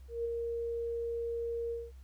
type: tone with ADSR envelope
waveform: sine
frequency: 466.2 Hz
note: A#4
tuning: in tune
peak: -30 dBFS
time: 0.08-1.92 s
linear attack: 170 ms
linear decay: 10 ms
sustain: -3 dB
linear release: 210 ms
effects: added 65 Hz sine -48 dBFS peak until 2.03 s + pink hiss -69 dBFS RMS until 2.03 s

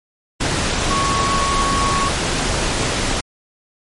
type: tone in noise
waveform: sine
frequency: 1108.7 Hz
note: C#6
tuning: in tune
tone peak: -18 dBFS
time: 0.9-2.09 s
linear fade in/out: 10 ms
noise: pink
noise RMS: -19 dBFS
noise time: 0.4-3.21 s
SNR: -2 dB
effects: low-pass 9000 Hz 12 dB/octave + MP3 48 kbps

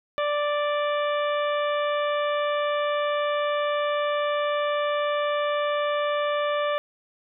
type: harmonic tone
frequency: 587.3 Hz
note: D5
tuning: in tune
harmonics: 1 / 2 / 3 / 4 / 5 / 6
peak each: -24 / -28 / -34 / -37 / -39 / -39 dBFS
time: 0.18-6.78 s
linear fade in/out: 0 ms
effects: none

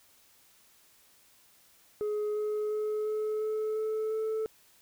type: tone with pitch steps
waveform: sine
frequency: 420.7 / 423.6 / 426.6 / 429.5 / 432.5 / 435.5 / 438.6 Hz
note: G#4 / G#4 / G#4 / A4 / A4 / A4 / A4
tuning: +22 / +34 / +46 / -42 / -30 / -18 / -6 cents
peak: -26 dBFS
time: 2.01-4.46 s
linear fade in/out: 0 ms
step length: 350 ms
effects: tanh soft clip ceiling -28 dBFS + white hiss -62 dBFS RMS until 4.81 s

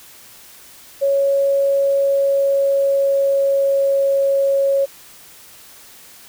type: tone with pitch glide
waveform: sine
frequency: 554.4 to 550.9 Hz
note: C#5 to C#5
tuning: 0 to -11 cents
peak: -13 dBFS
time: 1.01-4.86 s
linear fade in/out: 20 ms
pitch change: -11 cents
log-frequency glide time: 1.82-4.07 s
effects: white hiss -43 dBFS RMS until 6.28 s

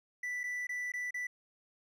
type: tone with dropouts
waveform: triangle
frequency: 1975.5 Hz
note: B6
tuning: in tune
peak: -33 dBFS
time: 0.23-1.27 s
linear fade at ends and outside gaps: 5 ms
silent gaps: 0.434-0.438 / 0.67-0.691 / 0.92-0.937 / 1.108-1.142 s
effects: none

